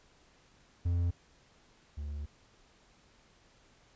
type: tone pair in turn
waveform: triangle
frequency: 86.7 / 72.91 Hz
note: F2 / D2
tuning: -12 / -12 cents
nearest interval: minor third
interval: 300 cents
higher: first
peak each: -25 / -34 dBFS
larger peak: first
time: 0.85-1.11 / 1.97-2.26 s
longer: second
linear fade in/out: 10 ms
effects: pink hiss -64 dBFS RMS until 3.95 s + resampled to 16000 Hz